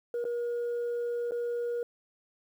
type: tone with dropouts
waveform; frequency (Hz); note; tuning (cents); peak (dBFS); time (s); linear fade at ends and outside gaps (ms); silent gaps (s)
sine; 476.8; A#4; +39; -27; 0.14-1.83; 2; 0.242-0.251 / 1.31-1.319
effects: tanh soft clip ceiling -28 dBFS + 10-bit